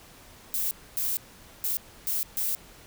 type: noise bursts at uneven times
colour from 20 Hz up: violet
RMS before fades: -28 dBFS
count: 5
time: 0.54-0.71 / 0.97-1.17 / 1.64-1.77 / 2.07-2.23 / 2.37-2.55 s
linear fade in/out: 0 ms
effects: pink hiss -51 dBFS RMS until 2.86 s